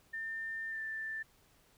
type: tone with pitch glide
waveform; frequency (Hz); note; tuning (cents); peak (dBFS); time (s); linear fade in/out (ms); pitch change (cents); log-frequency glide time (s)
sine; 1800 to 1771.1; A6 to A6; +39 to +11; -37; 0.13-1.23; 10; -28; 0.69-0.81
effects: pink hiss -67 dBFS RMS until 1.77 s